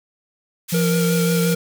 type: band-pass noise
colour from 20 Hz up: white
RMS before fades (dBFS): -29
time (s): 0.68-1.55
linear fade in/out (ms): 20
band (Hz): 2000 to 15000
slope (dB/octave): 12
type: tone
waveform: triangle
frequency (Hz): 171.5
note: F3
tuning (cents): -31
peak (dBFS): -15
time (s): 0.72-1.55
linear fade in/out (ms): 10
type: tone with vibrato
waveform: square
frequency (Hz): 467.6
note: A#4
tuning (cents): +5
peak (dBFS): -22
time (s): 0.74-1.55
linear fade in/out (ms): 5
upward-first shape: sine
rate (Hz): 5.6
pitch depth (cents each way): 28
effects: none